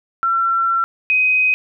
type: tone pair in turn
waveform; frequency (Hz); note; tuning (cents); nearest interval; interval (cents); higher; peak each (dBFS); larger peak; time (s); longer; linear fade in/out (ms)
sine; 1354 / 2514; E6 / D#7; +46 / +17; major seventh; 1071; second; -14 / -12; second; 0.23-0.84 / 1.1-1.54; first; 0
effects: none